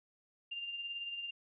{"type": "tone with tremolo", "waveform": "sine", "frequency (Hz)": 2794, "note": "F7", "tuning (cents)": 0, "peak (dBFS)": -37, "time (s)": [0.51, 1.31], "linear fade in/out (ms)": 10, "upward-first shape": "sine", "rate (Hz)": 18, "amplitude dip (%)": 45, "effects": []}